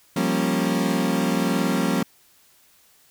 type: chord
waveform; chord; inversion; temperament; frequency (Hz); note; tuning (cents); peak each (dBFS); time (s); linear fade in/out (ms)
35% pulse; G half-diminished seventh; third; equal with one note detuned; 174.61 / 196 / 233.1 / 274.3; F3 / G3 / Bb3 / Db4; 0 / 0 / 0 / -18; -24; 0.16-2.03; 5
effects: white hiss -57 dBFS RMS until 3.1 s